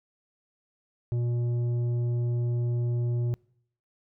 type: tone with tanh clipping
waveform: sine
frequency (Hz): 120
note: B2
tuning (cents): -49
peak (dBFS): -26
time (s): 1.12-3.34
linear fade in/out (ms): 0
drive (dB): 8
effects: noise-tail reverb RT60 0.7 s tail -26 dB re dry